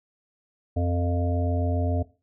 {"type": "harmonic tone with a mistuned harmonic", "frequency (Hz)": 87.31, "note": "F2", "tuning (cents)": 0, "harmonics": [1, 3, 5, 7, 8], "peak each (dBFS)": [-23, -30, -34, -33, -35], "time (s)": [0.76, 2.03], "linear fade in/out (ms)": 10, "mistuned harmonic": 5, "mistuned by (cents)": 21, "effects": ["noise-tail reverb RT60 0.3 s tail -17 dB re dry"]}